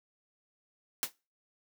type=noise with exponential decay; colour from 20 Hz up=white; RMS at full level=-27 dBFS; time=1.03-1.12 s; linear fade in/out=0 ms; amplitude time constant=18 ms; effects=noise-tail reverb RT60 0.3 s tail -23 dB re dry + high-pass 200 Hz 12 dB/octave